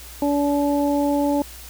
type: harmonic tone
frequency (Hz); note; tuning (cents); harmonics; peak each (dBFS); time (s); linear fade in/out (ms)
287; D4; -40; 1 / 2 / 3; -19 / -23 / -26; 0.22-1.42; 2
effects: added 60 Hz sine -41 dBFS peak until 1.69 s + white hiss -41 dBFS RMS until 1.69 s